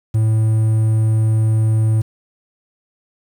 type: tone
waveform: triangle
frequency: 110 Hz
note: A2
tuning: in tune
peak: -10 dBFS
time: 0.14-2.02 s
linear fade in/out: 10 ms
effects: 7-bit